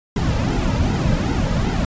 brown noise with flanger, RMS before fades -19 dBFS, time 0.16-1.85 s, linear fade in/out 2 ms, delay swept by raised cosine 1.7 to 2.8 ms, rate 2.6 Hz, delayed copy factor -0.75, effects resampled to 16000 Hz

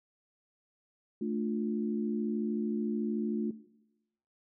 sine chord, D minor, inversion second, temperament just, 220.2 / 293.7 / 352.4 Hz, A3 / D4 / F4, +2 / 0 / +16 cents, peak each -33 / -37 / -36 dBFS, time 1.21-3.51 s, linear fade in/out 5 ms, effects noise-tail reverb RT60 0.9 s tail -17 dB re dry

